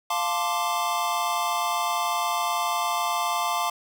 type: chord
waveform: square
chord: D minor seventh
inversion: first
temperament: equal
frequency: 698.5 / 880 / 1046.5 / 1174.7 Hz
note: F5 / A5 / C6 / D6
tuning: 0 / 0 / 0 / 0 cents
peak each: -30 dBFS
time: 0.1-3.7 s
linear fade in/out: 5 ms
effects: none